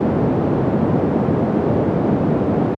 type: band-pass noise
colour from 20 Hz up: pink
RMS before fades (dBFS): -17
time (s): 0-2.75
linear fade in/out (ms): 10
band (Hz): 140 to 490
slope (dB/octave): 12
effects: high-pass 80 Hz 12 dB/octave